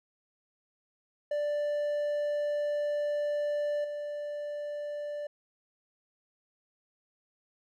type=tone with level steps; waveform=triangle; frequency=588 Hz; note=D5; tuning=2 cents sharp; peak=-26 / -32 dBFS; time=1.31-5.27 s; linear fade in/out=5 ms; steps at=3.84 s; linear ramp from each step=5 ms; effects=none